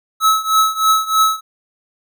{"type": "tone with tremolo", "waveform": "square", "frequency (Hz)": 1295, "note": "E6", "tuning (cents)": -31, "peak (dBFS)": -9, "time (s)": [0.2, 1.41], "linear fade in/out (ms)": 50, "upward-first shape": "triangle", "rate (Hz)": 3.2, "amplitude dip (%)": 90, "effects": []}